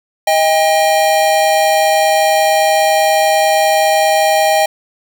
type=tone pair together; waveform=square; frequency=630.5 / 800 Hz; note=D#5 / G5; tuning=+23 / +35 cents; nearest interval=major third; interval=412 cents; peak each=-13 dBFS; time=0.27-4.66 s; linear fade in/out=5 ms; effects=none